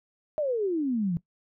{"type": "exponential sweep", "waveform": "sine", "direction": "down", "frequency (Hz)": [630, 162.4], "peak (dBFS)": -24, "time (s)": [0.38, 1.17], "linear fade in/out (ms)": 0, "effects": ["noise-tail reverb RT60 0.1 s tail -18 dB re dry"]}